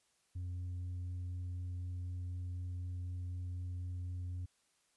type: tone with tanh clipping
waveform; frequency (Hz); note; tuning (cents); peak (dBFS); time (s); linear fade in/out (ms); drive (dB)
sine; 89.6; F2; +45; -39; 0.35-4.46; 10; 2
effects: white hiss -75 dBFS RMS until 4.96 s + resampled to 24000 Hz